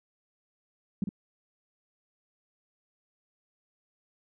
sine tone with echo, 196 Hz, G3, in tune, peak -24 dBFS, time 1.02-1.04 s, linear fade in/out 2 ms, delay 51 ms, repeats 1, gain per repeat -6 dB, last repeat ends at 1.091 s, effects none

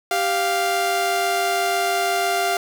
sawtooth tone pair together, 392 / 698 Hz, G4 / F5, 0 / -1 cents, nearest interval minor seventh, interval 999 cents, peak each -21 / -16 dBFS, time 0.11-2.57 s, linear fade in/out 2 ms, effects none

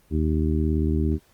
harmonic tone, 77.78 Hz, D#2, in tune, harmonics 1 / 2 / 3 / 4 / 5, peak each -22 / -28 / -27 / -28 / -31 dBFS, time 0.1-1.19 s, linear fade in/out 50 ms, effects pink hiss -60 dBFS RMS until 1.33 s + Opus 24 kbps

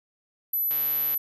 sine tone, 11980 Hz, F#9, 20 cents sharp, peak -23 dBFS, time 0.53-1.18 s, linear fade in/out 5 ms
click train, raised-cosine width 0.2 ms, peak -23 dBFS, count 63, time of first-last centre 0.71-1.144 s, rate 143 Hz
effects none

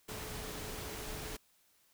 sine tone in noise, 430.3 Hz, A4, 39 cents flat, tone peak -50 dBFS, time 0.08-1.37 s, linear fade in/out 10 ms, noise pink, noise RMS -43 dBFS, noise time 0.08-1.37 s, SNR -10 dB, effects white hiss -70 dBFS RMS until 1.93 s

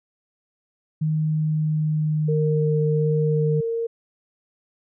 sine tone with pitch glide, 155.56 to 152.71 Hz, D#3 to D#3, 0 to -32 cents, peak -19 dBFS, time 1.01-3.61 s, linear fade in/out 10 ms, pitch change -32 cents, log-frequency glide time 1.13-2.63 s
sine tone with vibrato, 459.1 Hz, A#4, 26 cents flat, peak -22 dBFS, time 2.28-3.87 s, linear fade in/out 10 ms, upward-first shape sine, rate 1.4 Hz, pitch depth 9 cents each way
effects none

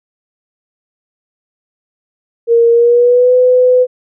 sine tone with pitch glide, 466.2 to 502.6 Hz, A#4 to B4, 0 to +30 cents, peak -5 dBFS, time 2.47-3.87 s, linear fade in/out 50 ms, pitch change +130 cents, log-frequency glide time 2.71-3.34 s, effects none

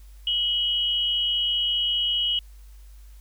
sine tone pair together, 2935 / 3220 Hz, F#7 / G7, -15 / +46 cents, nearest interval major second, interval 161 cents, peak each -22 / -28 dBFS, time 0.27-2.39 s, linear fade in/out 2 ms, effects added 50 Hz sine -43 dBFS peak until 3.2 s + white hiss -60 dBFS RMS until 3.2 s

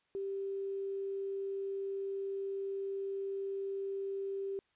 sine tone with quantisation, 392 Hz, G4, in tune, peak -35 dBFS, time 0.15-4.59 s, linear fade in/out 0 ms, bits 10, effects white hiss -75 dBFS RMS until 4.75 s + resampled to 8000 Hz

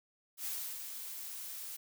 blue noise with ADSR envelope, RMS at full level -38 dBFS, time 0.37-1.77 s, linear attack 82 ms, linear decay 340 ms, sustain -6 dB, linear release 11 ms, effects none

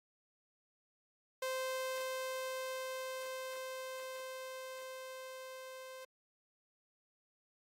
sawtooth tone with level ramp, 520 Hz, C5, 11 cents flat, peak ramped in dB -32 to -44 dBFS, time 1.42-6.05 s, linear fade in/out 5 ms, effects AAC 48 kbps

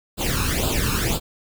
pink noise with flanger, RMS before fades -22 dBFS, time 0.17-1.2 s, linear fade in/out 50 ms, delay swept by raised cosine 0.25 to 0.77 ms, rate 2 Hz, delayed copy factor +0.8, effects none

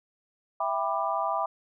sine chord, E minor seventh, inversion none, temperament just, 659.3 / 791.1 / 988.9 / 1186.7 Hz, E5 / G5 / B5 / D6, 0 / +16 / +2 / +18 cents, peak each -31 dBFS, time 0.6-1.46 s, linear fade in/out 5 ms, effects none

